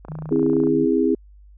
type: click train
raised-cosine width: 1 ms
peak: -23 dBFS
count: 19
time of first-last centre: 0.05-0.671 s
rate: 29 Hz
type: tone with vibrato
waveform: sine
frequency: 155.56 Hz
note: D#3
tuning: in tune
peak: -29 dBFS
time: 0.08-0.86 s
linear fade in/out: 20 ms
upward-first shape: sine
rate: 19 Hz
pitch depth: 43 cents each way
type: chord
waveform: sine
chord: C augmented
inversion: none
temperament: just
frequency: 261.6 / 327 / 408.8 Hz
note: C4 / E4 / G#4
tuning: 0 / -14 / -27 cents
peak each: -20 dBFS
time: 0.31-1.15 s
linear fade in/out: 5 ms
effects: added 50 Hz sine -44 dBFS peak until 1.57 s

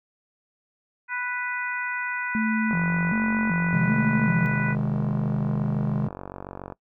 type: harmonic tone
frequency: 493.9 Hz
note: B4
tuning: in tune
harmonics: 2 / 3 / 4 / 5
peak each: -34 / -29 / -32 / -35 dBFS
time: 1.08-4.76 s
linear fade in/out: 50 ms
type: tone with vibrato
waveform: sine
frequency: 193.8 Hz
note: G3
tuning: 20 cents flat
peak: -22 dBFS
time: 2.35-4.46 s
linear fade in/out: 0 ms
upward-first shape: square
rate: 1.3 Hz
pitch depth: 220 cents each way
type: click train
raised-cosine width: 1 ms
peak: -21 dBFS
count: 190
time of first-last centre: 2.71-6.723 s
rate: 47.1 Hz
type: chord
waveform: triangle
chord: Ab major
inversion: first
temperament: just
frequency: 129.78 / 155.74 / 207.7 Hz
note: C3 / Eb3 / Ab3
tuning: -14 / +2 / 0 cents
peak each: -25 dBFS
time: 3.73-6.08 s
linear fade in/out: 5 ms
effects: noise-tail reverb RT60 0.1 s tail -22 dB re dry

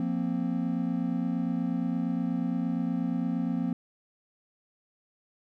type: chord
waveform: triangle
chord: F suspended fourth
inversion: none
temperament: equal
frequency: 174.61 / 233.1 / 261.6 Hz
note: F3 / Bb3 / C4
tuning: 0 / 0 / 0 cents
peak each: -29 dBFS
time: 0-3.73 s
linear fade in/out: 2 ms
effects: none

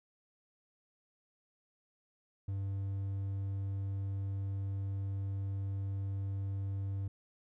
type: tone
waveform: triangle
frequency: 98 Hz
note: G2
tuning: in tune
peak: -32 dBFS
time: 2.48-7.08 s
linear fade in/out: 5 ms
effects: none

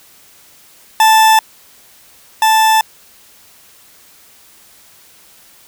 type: tone pair in turn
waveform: 40% pulse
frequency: 880 / 880 Hz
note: A5 / A5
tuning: 0 / 0 cents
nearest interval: unison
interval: 0 cents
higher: neither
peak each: -5 / -7 dBFS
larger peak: first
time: 1-1.39 / 2.42-2.81 s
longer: neither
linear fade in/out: 2 ms
effects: white hiss -45 dBFS RMS until 5.67 s

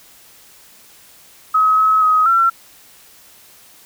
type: tone with pitch steps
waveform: sine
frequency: 1275 / 1284 / 1262 / 1353 Hz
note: D#6 / E6 / D#6 / E6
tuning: +42 / -46 / +24 / +45 cents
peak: -10 dBFS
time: 1.54-2.5 s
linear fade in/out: 10 ms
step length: 240 ms
effects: white hiss -46 dBFS RMS until 3.85 s

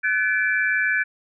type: tone cluster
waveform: sine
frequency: 1509 / 1716 / 2335 Hz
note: F#6 / A6 / D7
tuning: +34 / -44 / -11 cents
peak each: -22 / -22 / -26 dBFS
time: 0.03-1.04 s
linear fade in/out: 20 ms
effects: none

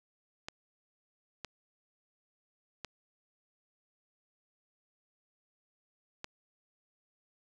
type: clicks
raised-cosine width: 0.2 ms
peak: -22 dBFS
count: 4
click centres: 0.485 / 1.447 / 2.847 / 6.244 s
effects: none

